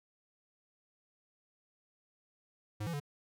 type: tone with pitch steps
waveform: square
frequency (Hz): 105.5 / 168.6 / 144.3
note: G#2 / E3 / D3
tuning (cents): +28 / +39 / -30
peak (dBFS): -36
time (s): 2.8-3.001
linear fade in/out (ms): 10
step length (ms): 67
effects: none